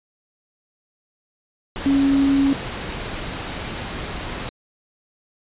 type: tone in noise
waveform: sine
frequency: 275.9 Hz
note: C#4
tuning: 8 cents flat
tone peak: -14 dBFS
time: 1.86-2.53 s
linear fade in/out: 0 ms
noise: pink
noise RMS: -29 dBFS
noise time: 1.76-4.49 s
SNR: +12 dB
effects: resampled to 8000 Hz

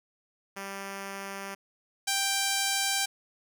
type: tone pair in turn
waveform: 5% pulse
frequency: 196.5 / 786 Hz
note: G3 / G5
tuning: +4 / +4 cents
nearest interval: 2 octaves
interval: 2400 cents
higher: second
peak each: -25 / -14 dBFS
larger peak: second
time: 0.56-1.55 / 2.07-3.06 s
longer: neither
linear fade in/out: 10 ms
effects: none

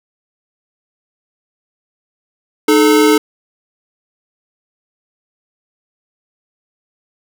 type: tone pair together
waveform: square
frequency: 305.6 / 432.2 Hz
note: D#4 / A4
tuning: -31 / -31 cents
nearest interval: tritone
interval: 600 cents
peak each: -11 dBFS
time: 2.68-3.18 s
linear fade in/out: 5 ms
effects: none

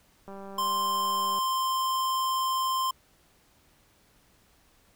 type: click train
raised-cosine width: 1 ms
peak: -30 dBFS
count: 218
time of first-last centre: 0.28-1.387 s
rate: 196 Hz
type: tone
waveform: square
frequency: 1046.5 Hz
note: C6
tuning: in tune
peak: -26 dBFS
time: 0.58-2.91 s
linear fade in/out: 5 ms
effects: pink hiss -63 dBFS RMS until 4.95 s

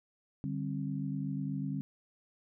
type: tone cluster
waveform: sine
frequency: 146.9 / 195.1 / 267 Hz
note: D3 / G3 / C4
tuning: +1 / -8 / +35 cents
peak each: -36 / -38 / -38 dBFS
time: 0.44-1.81 s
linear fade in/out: 0 ms
effects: none

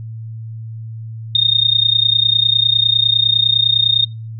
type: tone with amplitude modulation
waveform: sine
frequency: 3683 Hz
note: A#7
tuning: 22 cents flat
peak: -7 dBFS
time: 1.35-4.05 s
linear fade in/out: 2 ms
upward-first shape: sine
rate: 29.9 Hz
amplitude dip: 90%
effects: noise-tail reverb RT60 0.3 s tail -26 dB re dry + added 112 Hz sine -26 dBFS peak until 4.39 s

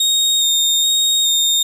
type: tone with vibrato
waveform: 30% pulse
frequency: 3700 Hz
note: A#7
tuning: 14 cents flat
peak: -10 dBFS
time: 0-1.63 s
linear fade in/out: 5 ms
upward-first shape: square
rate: 1.2 Hz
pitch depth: 13 cents each way
effects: none

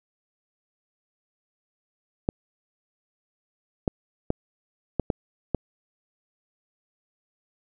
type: clicks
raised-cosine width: 2 ms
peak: -9 dBFS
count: 6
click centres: 2.289 / 3.878 / 4.304 / 4.997 / 5.102 / 5.547 s
effects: none

